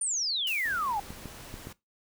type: exponential sweep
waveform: sine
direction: down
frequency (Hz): 9397 to 784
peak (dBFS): -27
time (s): 0.01-1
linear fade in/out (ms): 5
type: noise with exponential decay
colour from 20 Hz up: blue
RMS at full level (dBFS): -38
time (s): 0.47-1.49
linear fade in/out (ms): 0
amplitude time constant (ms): 220
type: noise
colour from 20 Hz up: pink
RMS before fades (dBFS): -46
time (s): 0.65-1.73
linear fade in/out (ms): 5
type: clicks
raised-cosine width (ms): 3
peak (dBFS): -27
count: 4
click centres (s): 1.105 / 1.257 / 1.541 / 1.671
effects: noise-tail reverb RT60 0.2 s tail -20 dB re dry